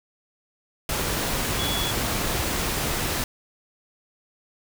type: tone in noise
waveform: sine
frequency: 3380 Hz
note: G#7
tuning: 30 cents sharp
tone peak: -28 dBFS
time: 1.59-1.91 s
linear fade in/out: 2 ms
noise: pink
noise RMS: -26 dBFS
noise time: 0.89-3.24 s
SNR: -5 dB
effects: none